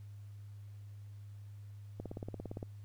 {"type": "click train", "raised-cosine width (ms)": 2, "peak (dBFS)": -28, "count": 12, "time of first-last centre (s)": [2, 2.629], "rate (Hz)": 17.5, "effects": ["added 102 Hz sine -47 dBFS peak until 2.84 s", "pink hiss -71 dBFS RMS until 2.84 s"]}